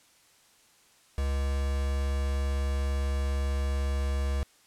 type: tone with quantisation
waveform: triangle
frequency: 68.9 Hz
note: C#2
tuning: 10 cents flat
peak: -24 dBFS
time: 1.18-4.43 s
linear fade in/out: 0 ms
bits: 6
effects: white hiss -61 dBFS RMS until 4.66 s + low-pass 10000 Hz 12 dB/octave